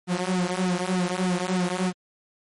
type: tone with flanger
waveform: sawtooth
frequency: 181.8 Hz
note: F#3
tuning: 30 cents flat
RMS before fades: -25 dBFS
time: 0.07-1.93 s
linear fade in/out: 50 ms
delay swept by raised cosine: 1.8 to 6.3 ms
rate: 3.3 Hz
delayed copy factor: -0.9
effects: MP3 48 kbps